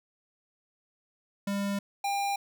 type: tone pair in turn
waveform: square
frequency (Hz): 200 / 800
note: G3 / G5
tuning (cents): +35 / +35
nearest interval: 2 octaves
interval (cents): 2400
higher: second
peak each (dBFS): -29 / -28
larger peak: second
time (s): 1.47-1.79 / 2.04-2.36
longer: neither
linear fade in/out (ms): 5
effects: none